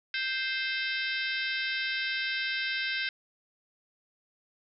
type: harmonic tone with a mistuned harmonic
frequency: 523.3 Hz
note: C5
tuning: in tune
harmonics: 3 / 4 / 5 / 6 / 7 / 8 / 9 / 10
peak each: -33 / -35 / -37 / -39 / -40 / -41 / -42 / -43 dBFS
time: 0.14-3.09 s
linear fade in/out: 2 ms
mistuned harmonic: 8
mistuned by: -81 cents
effects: none